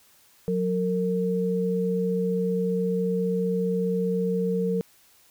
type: tone pair together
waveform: sine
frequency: 182.04 / 457.4 Hz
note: F#3 / A#4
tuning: -28 / -33 cents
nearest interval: octave + major third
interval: 1595 cents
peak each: -25 dBFS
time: 0.48-4.81 s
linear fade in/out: 0 ms
effects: white hiss -58 dBFS RMS until 5.3 s